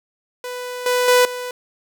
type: tone with level steps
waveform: sawtooth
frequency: 496 Hz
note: B4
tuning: 7 cents sharp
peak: -23 / -12 / -7 / -22 dBFS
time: 0.44-1.51 s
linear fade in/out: 2 ms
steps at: 0.86 / 1.08 / 1.25 s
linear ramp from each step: 2 ms
effects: none